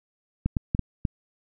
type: clicks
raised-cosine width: 5 ms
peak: -11 dBFS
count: 5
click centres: 0.46 / 0.568 / 0.749 / 0.793 / 1.052 s
effects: none